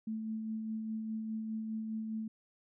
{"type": "tone with tremolo", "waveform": "sine", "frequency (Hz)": 219.9, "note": "A3", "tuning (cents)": -1, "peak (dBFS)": -34, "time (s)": [0.07, 2.28], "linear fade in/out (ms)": 5, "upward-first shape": "sine", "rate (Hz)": 4.9, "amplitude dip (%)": 30, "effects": []}